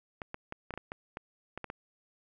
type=clicks; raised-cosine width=0.5 ms; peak=-23 dBFS; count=11; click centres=0.218 / 0.344 / 0.524 / 0.707 / 0.739 / 0.776 / 0.919 / 1.171 / 1.576 / 1.643 / 1.701 s; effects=none